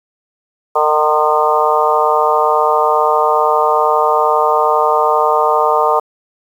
harmonic tone with a mistuned harmonic, 152.5 Hz, D#3, 34 cents flat, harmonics 3 / 4 / 5 / 6 / 7 / 8, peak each -17 / -17 / -17 / -17 / -17 / -17 dBFS, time 0.75-6 s, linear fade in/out 10 ms, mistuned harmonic 7, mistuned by -29 cents, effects 7-bit

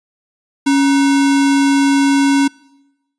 sine tone with sample-and-hold, 277.8 Hz, C#4, 4 cents sharp, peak -9 dBFS, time 0.66-2.48 s, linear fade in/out 10 ms, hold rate 1225 Hz, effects noise-tail reverb RT60 1.0 s tail -25 dB re dry + resampled to 22050 Hz

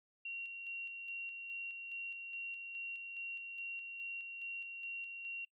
sine tone with tremolo, 2749 Hz, F7, 28 cents flat, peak -40 dBFS, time 0.25-5.45 s, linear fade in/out 5 ms, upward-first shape square, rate 2.4 Hz, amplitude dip 35%, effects noise-tail reverb RT60 0.1 s tail -24 dB re dry

